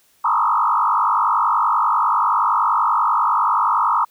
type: tone with frequency modulation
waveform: sine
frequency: 1093 Hz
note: C#6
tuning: 25 cents flat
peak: -14 dBFS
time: 0.24-4.05 s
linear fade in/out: 10 ms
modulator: 50.4 Hz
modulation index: 4.1
effects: white hiss -58 dBFS RMS until 4.1 s